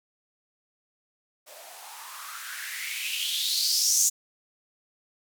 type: noise with band-pass filter sweep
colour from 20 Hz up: violet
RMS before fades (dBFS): -29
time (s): 1.46-4.1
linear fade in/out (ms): 20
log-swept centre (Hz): 560 to 6900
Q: 5.6
effects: none